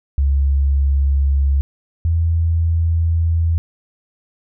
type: tone pair in turn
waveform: sine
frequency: 69.3 / 82.77 Hz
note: C#2 / E2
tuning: 0 / +8 cents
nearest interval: minor third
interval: 308 cents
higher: second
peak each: -12 / -13 dBFS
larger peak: first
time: 0.18-1.61 / 2.05-3.58 s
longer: second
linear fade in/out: 0 ms
effects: none